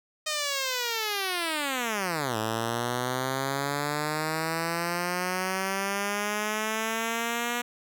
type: linear two-way sweep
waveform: 5% pulse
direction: down then up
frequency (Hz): 622.3 to 108.3 to 241.8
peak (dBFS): -16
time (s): 0.26-7.62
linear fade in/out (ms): 10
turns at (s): 2.37
effects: none